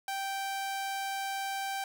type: tone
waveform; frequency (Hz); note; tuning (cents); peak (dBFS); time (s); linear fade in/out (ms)
sawtooth; 782; G5; -4; -29; 0.08-1.84; 2
effects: 11-bit